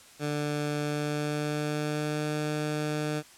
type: tone with pitch glide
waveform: 15% pulse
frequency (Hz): 147.9 to 151.09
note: D3 to D3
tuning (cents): +13 to +49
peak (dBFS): -22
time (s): 0.19-3.23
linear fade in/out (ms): 50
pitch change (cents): +36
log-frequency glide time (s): 0.81-2.31
effects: white hiss -53 dBFS RMS until 3.37 s + low-pass 10000 Hz 12 dB/octave